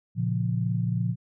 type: chord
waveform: sine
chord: Bb minor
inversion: none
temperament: equal with one note detuned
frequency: 116.54 / 139.72 / 174.61 Hz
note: Bb2 / Db3 / F3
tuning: 0 / +14 / 0 cents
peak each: -26 / -31 / -28 dBFS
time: 0.15-1.16 s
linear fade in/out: 50 ms
effects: none